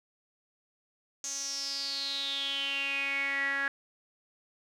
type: tone with band-pass filter sweep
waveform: sawtooth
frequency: 277.2 Hz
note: C#4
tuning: in tune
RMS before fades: -33 dBFS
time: 1.24-3.68 s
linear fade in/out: 2 ms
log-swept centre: 6500 to 1700 Hz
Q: 9.1
effects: none